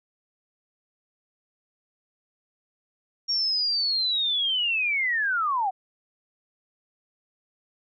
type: linear sweep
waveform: sine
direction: down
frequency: 5588 to 725 Hz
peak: -22 dBFS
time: 3.28-5.71 s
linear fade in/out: 20 ms
effects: none